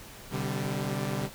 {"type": "chord", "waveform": "sawtooth", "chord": "C suspended second", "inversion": "none", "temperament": "equal with one note detuned", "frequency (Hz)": [127.68, 146.83, 196], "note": ["C3", "D3", "G3"], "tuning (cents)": [-42, 0, 0], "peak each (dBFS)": -30, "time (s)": [0.3, 1.3], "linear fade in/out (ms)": 50, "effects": ["pink hiss -47 dBFS RMS until 1.34 s"]}